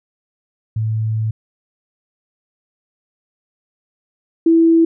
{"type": "tone pair in turn", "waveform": "sine", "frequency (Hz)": [110, 329.6], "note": ["A2", "E4"], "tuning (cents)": [0, 0], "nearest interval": "octave + perfect fifth", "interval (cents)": 1900, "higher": "second", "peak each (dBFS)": [-16, -8], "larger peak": "second", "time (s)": [[0.76, 1.31], [4.46, 4.85]], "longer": "first", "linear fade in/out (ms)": 5, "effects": []}